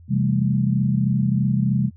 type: tone cluster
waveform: sine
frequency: 130.7 / 166.2 / 198.4 / 221.6 Hz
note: C3 / E3 / G3 / A3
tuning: -1 / +15 / +21 / +13 cents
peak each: -20 / -25 / -21 / -28 dBFS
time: 0.08-1.91 s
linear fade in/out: 50 ms
effects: added 85 Hz sine -43 dBFS peak until 1.96 s